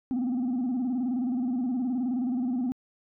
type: tone with vibrato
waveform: sine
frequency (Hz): 250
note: B3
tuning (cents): +21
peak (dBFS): -23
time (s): 0.11-2.72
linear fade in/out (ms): 0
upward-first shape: square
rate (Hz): 19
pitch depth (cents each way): 85
effects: tanh soft clip ceiling -24 dBFS